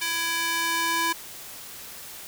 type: tone with high-pass filter sweep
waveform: square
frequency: 332.8 Hz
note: E4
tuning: 17 cents sharp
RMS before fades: -26 dBFS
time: 0.01-1.13 s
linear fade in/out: 10 ms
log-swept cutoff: 2000 to 940 Hz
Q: 1
effects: white hiss -41 dBFS RMS until 2.27 s